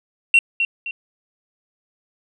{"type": "tone with echo", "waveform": "sine", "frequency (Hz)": 2734, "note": "F7", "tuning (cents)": -37, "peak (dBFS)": -7, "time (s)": [0.34, 0.39], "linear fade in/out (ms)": 2, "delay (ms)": 260, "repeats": 2, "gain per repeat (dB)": -9, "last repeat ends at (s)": 0.91, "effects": ["tanh soft clip ceiling -7 dBFS"]}